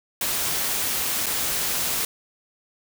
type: noise with dropouts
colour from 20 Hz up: white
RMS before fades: -25 dBFS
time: 0.21-2.05 s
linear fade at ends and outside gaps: 2 ms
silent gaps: 1.26-1.265 s
effects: none